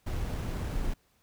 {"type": "noise with sample-and-hold", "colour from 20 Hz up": "brown", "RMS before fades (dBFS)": -32, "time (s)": [0.06, 0.94], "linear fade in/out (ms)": 10, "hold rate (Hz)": 8820, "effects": ["pink hiss -69 dBFS RMS until 1.22 s"]}